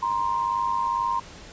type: tone pair together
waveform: sine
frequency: 944.4 / 1046.5 Hz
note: A#5 / C6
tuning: +22 / 0 cents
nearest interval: major second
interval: 178 cents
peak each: -25 dBFS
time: 0.02-1.2 s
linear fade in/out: 10 ms
effects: pink hiss -44 dBFS RMS until 1.52 s + resampled to 16000 Hz